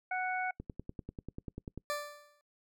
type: harmonic tone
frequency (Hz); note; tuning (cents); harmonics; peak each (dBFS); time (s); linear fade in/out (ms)
740; F#5; 0; 1 / 2 / 3; -34 / -37 / -39; 0.11-0.51; 5
type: click train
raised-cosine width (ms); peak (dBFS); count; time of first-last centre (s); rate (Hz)
3; -28; 13; 0.6-1.776; 10.2
type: tone with exponential decay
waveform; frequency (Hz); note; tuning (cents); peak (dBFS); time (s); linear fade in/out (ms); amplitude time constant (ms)
20% pulse; 587.3; D5; 0; -26; 1.9-2.41; 0; 110
effects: noise-tail reverb RT60 0.1 s tail -24 dB re dry